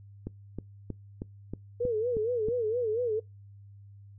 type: click train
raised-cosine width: 3 ms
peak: -22 dBFS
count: 8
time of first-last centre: 0.27-2.485 s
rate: 3.16 Hz
type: tone with vibrato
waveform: sine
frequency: 460.2 Hz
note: A#4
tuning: 22 cents flat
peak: -26 dBFS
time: 1.8-3.2 s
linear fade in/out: 10 ms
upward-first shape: sine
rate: 4.3 Hz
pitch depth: 140 cents each way
effects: noise-tail reverb RT60 0.2 s tail -24 dB re dry + added 100 Hz sine -48 dBFS peak until 4.18 s